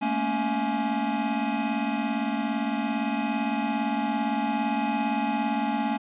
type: tone cluster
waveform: square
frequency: 215.8 / 233.4 / 279.6 / 839 Hz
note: A3 / A#3 / C#4 / G#5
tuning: -33 / +2 / +15 / +17 cents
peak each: -31 dBFS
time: 0.01-5.98 s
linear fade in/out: 20 ms
effects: resampled to 8000 Hz